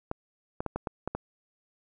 clicks, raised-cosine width 1 ms, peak -17 dBFS, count 7, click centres 0.114 / 0.605 / 0.663 / 0.76 / 0.872 / 1.076 / 1.15 s, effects none

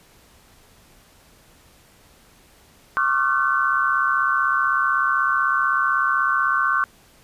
sine tone cluster, 1093 / 1173 / 1382 / 1518 Hz, C#6 / D6 / F6 / F#6, -25 / -2 / -19 / +44 cents, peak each -23 / -23 / -25 / -21 dBFS, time 2.97-6.84 s, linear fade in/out 0 ms, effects pink hiss -53 dBFS RMS until 7.23 s + resampled to 32000 Hz

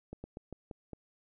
slowing click train, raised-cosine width 2 ms, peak -29 dBFS, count 6, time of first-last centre 0.13-0.933 s, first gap 110 ms, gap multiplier 1.19, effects none

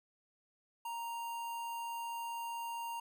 square tone with notch filter, 932.3 Hz, A#5, in tune, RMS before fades -41 dBFS, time 0.85-3 s, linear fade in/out 5 ms, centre 5100 Hz, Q 1.5, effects none

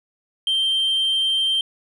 sine tone, 3144 Hz, G7, 4 cents sharp, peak -15 dBFS, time 0.47-1.61 s, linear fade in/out 2 ms, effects tanh soft clip ceiling -16 dBFS

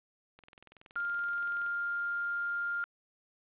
click train, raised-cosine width 0.2 ms, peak -35 dBFS, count 28, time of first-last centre 0.39-1.664 s, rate 21.2 Hz
sine tone, 1402 Hz, F6, 6 cents sharp, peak -31 dBFS, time 0.96-2.84 s, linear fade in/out 0 ms
effects resampled to 8000 Hz + 10-bit

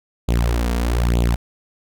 sawtooth tone with flanger, 58.9 Hz, A#1, 19 cents sharp, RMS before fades -18 dBFS, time 0.28-1.36 s, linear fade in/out 10 ms, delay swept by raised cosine 0.27 to 4.37 ms, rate 1.1 Hz, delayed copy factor +0.8, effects none

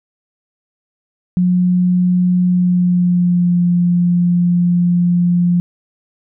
sine tone with pitch glide, 180 to 175.38 Hz, F#3 to F3, -47 to +8 cents, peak -10 dBFS, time 1.37-5.6 s, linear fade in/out 0 ms, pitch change -45 cents, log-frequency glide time 2.47-3.6 s, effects none

